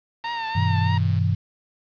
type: tone with vibrato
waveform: sawtooth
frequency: 914 Hz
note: A#5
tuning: 34 cents flat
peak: -22 dBFS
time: 0.24-0.98 s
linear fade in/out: 5 ms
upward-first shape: triangle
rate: 3.2 Hz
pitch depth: 66 cents each way
type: click train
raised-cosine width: 0.2 ms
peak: -27 dBFS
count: 128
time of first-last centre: 0.24-1.188 s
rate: 134 Hz
type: chord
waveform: sine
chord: E minor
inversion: first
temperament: equal with one note detuned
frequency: 98 / 123.47 / 160.86 Hz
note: G2 / B2 / E3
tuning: 0 / 0 / -42 cents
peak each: -20 / -25 / -24 dBFS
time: 0.55-1.35 s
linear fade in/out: 10 ms
effects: resampled to 11025 Hz + 8-bit